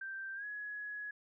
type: tone with pitch glide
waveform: sine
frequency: 1568 to 1680.5 Hz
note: G6 to G#6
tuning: 0 to +20 cents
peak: -40 dBFS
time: 0.01-1.11 s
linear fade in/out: 5 ms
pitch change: +120 cents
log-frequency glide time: 0.35-0.45 s
effects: none